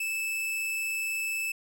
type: tone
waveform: 45% pulse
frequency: 2627 Hz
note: E7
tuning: 7 cents flat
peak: -29 dBFS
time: 0-1.52 s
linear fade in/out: 5 ms
effects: none